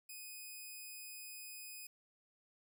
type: tone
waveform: 5% pulse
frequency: 2500 Hz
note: D#7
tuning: 8 cents sharp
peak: -38 dBFS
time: 0.09-1.87 s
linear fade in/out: 5 ms
effects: none